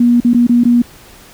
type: tone with dropouts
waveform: sine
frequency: 240 Hz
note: B3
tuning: 49 cents flat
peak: -6 dBFS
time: 0-0.82 s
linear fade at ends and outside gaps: 5 ms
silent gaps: 0.203-0.247 / 0.335-0.345 / 0.469-0.493 / 0.637-0.652 s
effects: pink hiss -40 dBFS RMS until 1.33 s